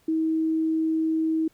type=tone; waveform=sine; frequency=319.7 Hz; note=D#4; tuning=47 cents sharp; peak=-21 dBFS; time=0.08-1.48 s; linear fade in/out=5 ms; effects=pink hiss -63 dBFS RMS until 1.53 s